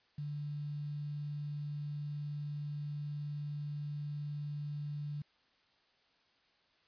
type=tone with quantisation; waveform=sine; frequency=146.83 Hz; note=D3; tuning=in tune; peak=-37 dBFS; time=0.18-5.22 s; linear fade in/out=5 ms; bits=10; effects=white hiss -71 dBFS RMS until 6.87 s + resampled to 11025 Hz